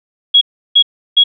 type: tone bursts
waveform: sine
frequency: 3322 Hz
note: G#7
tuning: in tune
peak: -4 dBFS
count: 3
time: 0.34-1.239 s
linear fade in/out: 10 ms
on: 73 ms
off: 340 ms
effects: none